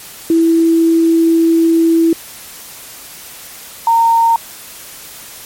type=tone pair in turn; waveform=sine; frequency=329.6 / 918.9 Hz; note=E4 / A#5; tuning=0 / -25 cents; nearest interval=octave + tritone; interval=1775 cents; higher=second; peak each=-7 dBFS; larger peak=neither; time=0.3-2.13 / 3.87-4.36 s; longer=first; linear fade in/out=2 ms; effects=white hiss -33 dBFS RMS until 5.45 s + MP3 64 kbps